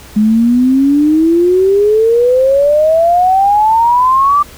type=exponential sweep; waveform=sine; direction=up; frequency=208.8 to 1184 Hz; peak=-6 dBFS; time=0.16-4.43 s; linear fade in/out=10 ms; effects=added 65 Hz sine -38 dBFS peak until 4.57 s + pink hiss -36 dBFS RMS until 4.57 s